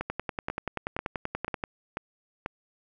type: two click trains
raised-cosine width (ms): 0.5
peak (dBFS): -16 / -15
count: 6 / 17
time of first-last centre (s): 0.01-2.461 / 0.1-1.638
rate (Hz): 2.04 / 10.4
effects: none